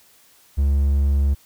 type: tone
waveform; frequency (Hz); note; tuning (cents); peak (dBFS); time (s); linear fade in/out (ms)
triangle; 70; C#2; +18; -13; 0.57-1.35; 20
effects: white hiss -54 dBFS RMS until 1.45 s

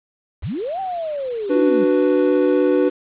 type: linear two-way sweep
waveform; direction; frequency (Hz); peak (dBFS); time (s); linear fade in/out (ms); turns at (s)
sine; up then down; 41.2 to 784 to 182.3; -22; 0.42-1.85; 20; 0.8
type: chord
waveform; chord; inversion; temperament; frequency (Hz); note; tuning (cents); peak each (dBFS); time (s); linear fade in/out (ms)
triangle; B minor; first; equal; 293.7 / 370 / 493.9; D4 / F#4 / B4; 0 / 0 / 0; -16; 1.49-2.9; 20
effects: resampled to 8000 Hz + 7-bit

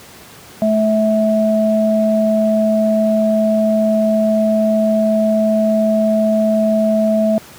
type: tone pair together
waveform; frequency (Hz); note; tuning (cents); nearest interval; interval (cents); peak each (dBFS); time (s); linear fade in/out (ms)
sine; 216.8 / 651.5; A3 / E5; -25 / -20; octave + perfect fifth; 1905; -14; 0.62-7.38; 0
effects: pink hiss -39 dBFS RMS until 7.58 s + high-pass 100 Hz 12 dB/octave

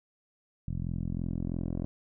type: tone with low-pass filter sweep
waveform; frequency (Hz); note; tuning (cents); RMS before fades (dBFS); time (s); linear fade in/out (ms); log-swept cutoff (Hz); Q
10% pulse; 43; F1; -26; -33; 0.68-1.85; 0; 150 to 430; 1.2
effects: none

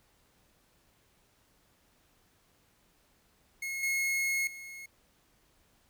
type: tone with level steps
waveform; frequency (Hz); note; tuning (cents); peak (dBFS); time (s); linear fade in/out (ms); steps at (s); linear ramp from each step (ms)
45% pulse; 2166; C#7; -41; -34 / -28 / -43; 3.62-4.86; 5; 3.83 / 4.47; 2
effects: pink hiss -68 dBFS RMS until 5.89 s

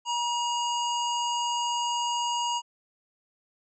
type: harmonic tone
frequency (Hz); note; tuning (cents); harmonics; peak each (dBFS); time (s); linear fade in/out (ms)
954; A#5; +40; 1 / 3 / 5 / 7 / 8; -27 / -32 / -41 / -37 / -44; 0.05-2.62; 50
effects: none

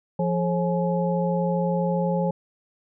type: tone cluster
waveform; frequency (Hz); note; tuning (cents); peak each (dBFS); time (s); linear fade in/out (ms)
sine; 173.4 / 425.7 / 538 / 846; F3 / G#4 / C5 / G#5; -12 / +43 / +48 / +32; -23 / -31 / -26 / -30; 0.19-2.31; 5
effects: none

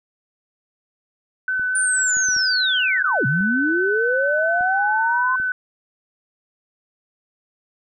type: tone with vibrato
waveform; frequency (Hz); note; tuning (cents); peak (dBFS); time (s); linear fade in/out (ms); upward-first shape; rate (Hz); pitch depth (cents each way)
sine; 1510; F#6; +35; -19; 1.48-5.52; 2; triangle; 4.4; 13
type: clicks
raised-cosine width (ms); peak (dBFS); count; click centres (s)
3; -28; 7; 1.596 / 2.169 / 2.287 / 2.365 / 3.408 / 4.609 / 5.4
type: linear two-way sweep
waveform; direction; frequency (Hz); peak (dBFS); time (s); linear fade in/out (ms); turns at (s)
sine; down then up; 9320 to 125.1 to 1046; -19; 1.75-5.36; 5; 3.26
effects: none

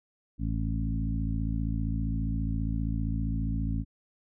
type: harmonic tone with a mistuned harmonic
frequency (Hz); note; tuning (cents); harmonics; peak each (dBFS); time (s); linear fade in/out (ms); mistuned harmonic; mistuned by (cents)
55; A1; 0; 1 / 2 / 3 / 4 / 5; -30 / -33 / -35 / -36 / -37; 0.38-3.85; 50; 1; -26
effects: none

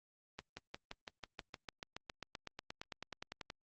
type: accelerating click train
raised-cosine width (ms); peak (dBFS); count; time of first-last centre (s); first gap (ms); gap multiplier
0.2; -26; 25; 0.39-3.501; 180; 0.97
effects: low-pass 6000 Hz 12 dB/octave + Opus 24 kbps

